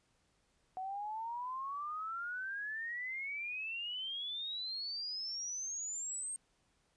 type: exponential sweep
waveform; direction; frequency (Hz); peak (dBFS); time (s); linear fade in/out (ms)
sine; up; 740 to 8560; -38; 0.77-6.36; 0
effects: pink hiss -75 dBFS RMS until 6.96 s + resampled to 22050 Hz